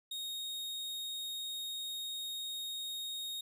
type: tone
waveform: 40% pulse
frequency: 3729 Hz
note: A#7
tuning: in tune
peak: -37 dBFS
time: 0.11-3.41 s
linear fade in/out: 5 ms
effects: none